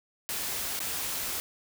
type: noise with dropouts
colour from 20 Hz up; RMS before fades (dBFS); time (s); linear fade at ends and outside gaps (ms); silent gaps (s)
white; -33; 0.29-1.4; 0; 0.792-0.803
effects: none